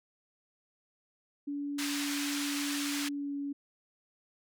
sine tone with pitch glide, 286.3 to 282.8 Hz, D4 to C#4, -44 to +35 cents, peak -33 dBFS, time 1.47-3.53 s, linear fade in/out 10 ms, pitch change -21 cents, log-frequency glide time 3.07-3.35 s
pink band-pass noise, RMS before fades -37 dBFS, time 1.78-3.09 s, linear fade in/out 10 ms, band 1700 to 9600 Hz, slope 12 dB/octave
effects none

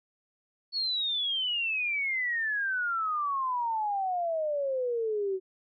sine exponential sweep, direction down, 4435 to 371 Hz, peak -27 dBFS, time 0.72-5.4 s, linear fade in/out 50 ms, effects none

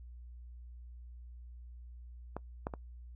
clicks, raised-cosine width 1 ms, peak -24 / -21 / -26 dBFS, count 3, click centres 2.366 / 2.669 / 2.738 s, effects noise-tail reverb RT60 0.1 s tail -22 dB re dry + added 60 Hz sine -47 dBFS peak until 3.15 s

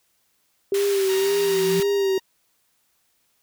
sine tone with vibrato, 392 Hz, G4, in tune, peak -18 dBFS, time 0.72-2.18 s, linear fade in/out 2 ms, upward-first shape sine, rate 1.9 Hz, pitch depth 47 cents each way
pink high-pass noise, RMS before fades -32 dBFS, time 0.74-1.83 s, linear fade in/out 5 ms, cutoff 1500 Hz, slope 12 dB/octave
sine tone with exponential growth, 174.61 Hz, F3, in tune, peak -22 dBFS, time 1.01-1.8 s, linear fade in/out 0 ms, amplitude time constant 170 ms
10% pulse tone, 937 Hz, A#5, 9 cents sharp, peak -23 dBFS, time 1.08-2.2 s, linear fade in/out 20 ms
effects white hiss -67 dBFS RMS until 3.42 s

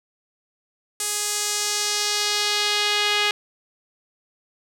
sawtooth tone with band-pass filter sweep, 415.3 Hz, G#4, in tune, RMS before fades -23 dBFS, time 1-3.31 s, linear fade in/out 2 ms, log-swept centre 8600 to 3000 Hz, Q 1.5, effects none

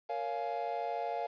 triangle chord, Bb minor seventh, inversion none, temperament just, 466.2 / 559.4 / 699.2 / 839.1 Hz, Bb4 / Db5 / F5 / Ab5, 0 / +16 / +2 / +18 cents, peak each -39 / -39 / -34 / -38 dBFS, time 0.09-1.27 s, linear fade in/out 10 ms, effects resampled to 11025 Hz + 10-bit

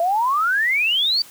sine exponential sweep, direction up, 659.3 to 4699 Hz, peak -16 dBFS, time 0-1.22 s, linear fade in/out 2 ms, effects white hiss -44 dBFS RMS until 1.3 s

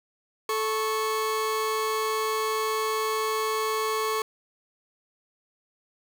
40% pulse tone pair together, 436.9 / 1102 Hz, A4 / C#6, -12 / -11 cents, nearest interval octave + major third, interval 1601 cents, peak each -27 dBFS, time 0.49-4.22 s, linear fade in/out 2 ms, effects none

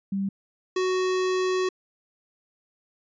sine / square tone pair in turn, 196 / 371 Hz, G3 / F#4, 0 / +5 cents, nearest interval major seventh, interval 1105 cents, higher second, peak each -24 / -23 dBFS, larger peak second, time 0.12-0.29 / 0.76-1.69 s, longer second, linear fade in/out 5 ms, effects resampled to 16000 Hz

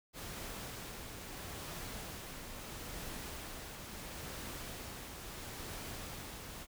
pink noise with tremolo, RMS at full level -44 dBFS, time 0.13-6.67 s, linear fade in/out 50 ms, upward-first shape triangle, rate 0.75 Hz, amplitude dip 35%, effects none

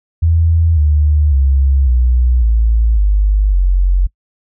sine tone with pitch steps, 82.41 / 74.7 / 67.72 / 61.38 / 55.64 / 50.44 / 45.72 Hz, E2 / D2 / C#2 / B1 / A1 / G#1 / F#1, 0 / +30 / -40 / -10 / +20 / -50 / -20 cents, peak -8 dBFS, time 0.22-4.07 s, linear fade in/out 10 ms, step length 550 ms, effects noise-tail reverb RT60 0.1 s tail -24 dB re dry

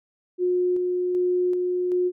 sine tone with tremolo, 360.3 Hz, F#4, 46 cents flat, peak -19 dBFS, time 0.38-2.12 s, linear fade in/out 50 ms, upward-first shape square, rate 1.3 Hz, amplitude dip 25%, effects none

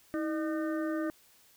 harmonic tone with a mistuned harmonic, 303.9 Hz, D#4, 41 cents flat, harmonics 1 / 2 / 4 / 5 / 6, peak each -31 / -37 / -43 / -45 / -47 dBFS, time 0.14-1.1 s, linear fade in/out 0 ms, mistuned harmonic 1, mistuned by +85 cents, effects white hiss -62 dBFS RMS until 1.56 s

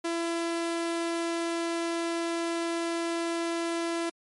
sawtooth tone, 336.1 Hz, E4, 34 cents sharp, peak -24 dBFS, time 0.04-4.1 s, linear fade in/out 10 ms, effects MP3 48 kbps

